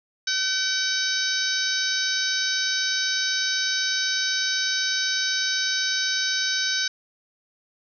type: harmonic tone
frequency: 764 Hz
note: G5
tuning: 45 cents flat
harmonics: 2 / 3 / 4 / 5 / 6 / 7 / 8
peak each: -27 / -35 / -35 / -28 / -30 / -29 / -31 dBFS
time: 0.27-6.88 s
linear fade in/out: 5 ms
effects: none